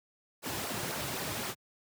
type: noise with flanger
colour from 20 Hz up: pink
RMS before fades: -36 dBFS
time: 0.42-1.55 s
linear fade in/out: 50 ms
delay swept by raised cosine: 0.27 to 4.47 ms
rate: 3.9 Hz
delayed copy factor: -0.6
effects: high-pass 100 Hz 12 dB/octave